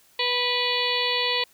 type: harmonic tone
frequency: 491.3 Hz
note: B4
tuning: 9 cents flat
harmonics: 1 / 2 / 4 / 5 / 6 / 7 / 8 / 9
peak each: -30 / -30 / -30 / -30 / -30 / -30 / -30 / -30 dBFS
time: 0.19-1.44 s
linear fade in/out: 5 ms
effects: white hiss -58 dBFS RMS until 1.53 s